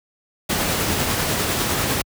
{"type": "noise with tremolo", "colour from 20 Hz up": "pink", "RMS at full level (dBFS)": -20, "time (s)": [0.49, 2.02], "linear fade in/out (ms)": 10, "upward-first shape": "sine", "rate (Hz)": 10, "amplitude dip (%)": 25, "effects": ["high-pass 60 Hz 12 dB/octave"]}